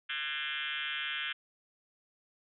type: tone with frequency modulation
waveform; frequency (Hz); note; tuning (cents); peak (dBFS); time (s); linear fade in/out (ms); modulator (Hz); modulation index
sine; 2388; D7; +28; -33; 0.09-1.33; 10; 146; 6.7
effects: none